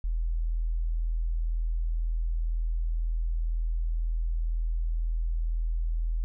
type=tone; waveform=sine; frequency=41 Hz; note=E1; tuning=9 cents flat; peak=-25 dBFS; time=0.04-6.24 s; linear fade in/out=0 ms; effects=none